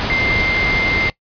sine tone in noise, 2093 Hz, C7, in tune, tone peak -16 dBFS, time 0.1-1.09 s, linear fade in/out 0 ms, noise pink, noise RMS -20 dBFS, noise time 0-1.1 s, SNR +1 dB, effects noise-tail reverb RT60 0.1 s tail -20 dB re dry + resampled to 11025 Hz

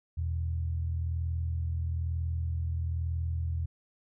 sine tone pair together, 82.41 / 123.48 Hz, E2 / B2, 0 / 0 cents, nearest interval perfect fifth, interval 700 cents, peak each -29 / -38 dBFS, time 0.17-3.66 s, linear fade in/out 10 ms, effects none

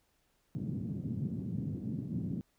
white band-pass noise, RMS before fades -37 dBFS, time 0.55-2.41 s, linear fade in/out 0 ms, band 110 to 220 Hz, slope 24 dB/octave, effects pink hiss -74 dBFS RMS until 2.58 s

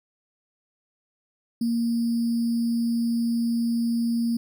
sine tone with sample-and-hold, 233.1 Hz, A#3, in tune, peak -21 dBFS, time 1.61-4.37 s, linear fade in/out 5 ms, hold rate 4900 Hz, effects none

